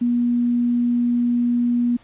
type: tone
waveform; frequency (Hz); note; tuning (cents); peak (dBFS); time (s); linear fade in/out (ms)
sine; 240.7; B3; -44; -16; 0.01-1.97; 10
effects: pink hiss -53 dBFS RMS until 2.03 s + resampled to 8000 Hz